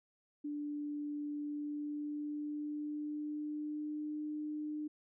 sine tone with pitch glide, 293.7 to 301.8 Hz, D4 to D4, 0 to +47 cents, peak -37 dBFS, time 0.44-4.88 s, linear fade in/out 10 ms, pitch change +47 cents, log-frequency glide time 1.39-4.22 s, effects none

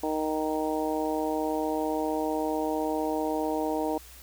harmonic tone, 155.56 Hz, D#3, in tune, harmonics 2 / 3 / 4 / 5 / 6, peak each -30 / -32 / -33 / -34 / -35 dBFS, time 0.03-3.98 s, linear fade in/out 5 ms, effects added 60 Hz sine -50 dBFS peak until 4.22 s + white hiss -50 dBFS RMS until 4.22 s

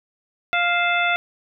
harmonic tone with a mistuned harmonic, 698.5 Hz, F5, in tune, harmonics 1 / 2 / 3 / 4 / 5, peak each -23 / -22 / -23 / -25 / -29 dBFS, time 0.53-1.16 s, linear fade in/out 0 ms, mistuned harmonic 4, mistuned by -110 cents, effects none

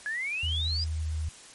sine exponential sweep, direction up, 1661.2 to 4978 Hz, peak -29 dBFS, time 0.06-0.84 s, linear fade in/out 0 ms
sine tone with pitch glide, 79.8 to 78.43 Hz, D#2 to D#2, +44 to +14 cents, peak -28 dBFS, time 0.43-1.29 s, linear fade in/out 5 ms, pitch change -30 cents, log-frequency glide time 0.75-1.08 s
effects white hiss -49 dBFS RMS until 1.54 s + MP3 48 kbps

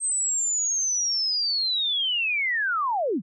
sine linear sweep, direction down, 8372 to 146.83 Hz, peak -22 dBFS, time 0-3.22 s, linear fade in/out 50 ms, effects none

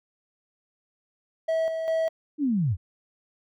triangle tone with tremolo, 648 Hz, E5, 30 cents flat, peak -20 dBFS, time 1.48-2.09 s, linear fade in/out 10 ms, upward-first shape square, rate 2.5 Hz, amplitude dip 45%
sine linear sweep, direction down, 310.1 to 75.6 Hz, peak -21 dBFS, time 2.38-2.77 s, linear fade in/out 50 ms
effects none

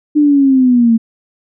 sine linear sweep, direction down, 301.5 to 223 Hz, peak -6 dBFS, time 0.15-0.98 s, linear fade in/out 20 ms, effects none

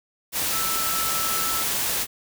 sine tone in noise, 1318.5 Hz, E6, in tune, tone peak -29 dBFS, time 0.51-1.65 s, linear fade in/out 50 ms, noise white, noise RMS -25 dBFS, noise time 0.32-2.07 s, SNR -7 dB, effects none

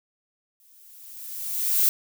violet noise with exponential growth, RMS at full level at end -18 dBFS, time 0.6-1.89 s, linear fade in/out 1 ms, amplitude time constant 280 ms, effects none

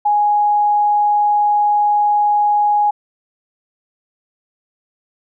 sine tone, 830.6 Hz, G#5, in tune, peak -11 dBFS, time 0.05-2.91 s, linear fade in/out 10 ms, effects none

